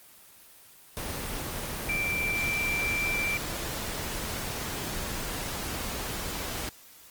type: tone in noise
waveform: sine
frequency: 2349 Hz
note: D7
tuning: in tune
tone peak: -27 dBFS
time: 1.89-3.37 s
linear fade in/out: 0 ms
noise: pink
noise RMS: -34 dBFS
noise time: 0.97-6.69 s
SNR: +4 dB
effects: white hiss -53 dBFS RMS until 7.1 s + Opus 24 kbps